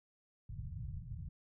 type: low-pass noise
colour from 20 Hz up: white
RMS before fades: -44 dBFS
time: 0.49-1.29 s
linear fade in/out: 5 ms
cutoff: 150 Hz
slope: 48 dB/octave
effects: none